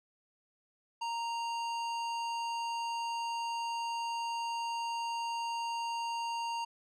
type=tone with low-pass filter; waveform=square; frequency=930 Hz; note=A#5; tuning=4 cents flat; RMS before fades=-36 dBFS; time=1.01-6.65 s; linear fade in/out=10 ms; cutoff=6000 Hz; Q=0.85; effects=none